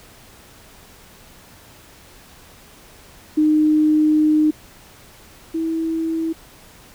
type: tone pair in turn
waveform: sine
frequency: 306.6 / 324.8 Hz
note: D#4 / E4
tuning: -25 / -26 cents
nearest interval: minor second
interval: 99 cents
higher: second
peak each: -12 / -19 dBFS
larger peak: first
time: 3.37-4.51 / 5.54-6.33 s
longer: first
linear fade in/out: 10 ms
effects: pink hiss -46 dBFS RMS until 6.94 s